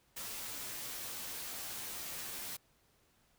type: noise with comb filter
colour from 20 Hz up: white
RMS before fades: -43 dBFS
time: 0.16-2.57 s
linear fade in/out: 10 ms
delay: 12 ms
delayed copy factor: -0.6
effects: pink hiss -71 dBFS RMS until 3.38 s